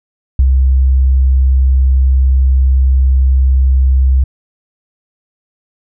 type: tone with ADSR envelope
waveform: sine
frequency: 65.6 Hz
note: C2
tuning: 5 cents sharp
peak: -4 dBFS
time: 0.39-4.24 s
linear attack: 3 ms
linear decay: 58 ms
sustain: -2 dB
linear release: 6 ms
effects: none